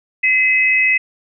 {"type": "tone pair together", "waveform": "sine", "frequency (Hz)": [2041, 2559], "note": ["C7", "D#7"], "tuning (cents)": [-44, 48], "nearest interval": "major third", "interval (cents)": 392, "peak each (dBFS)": -14, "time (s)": [0.23, 0.98], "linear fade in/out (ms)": 10, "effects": []}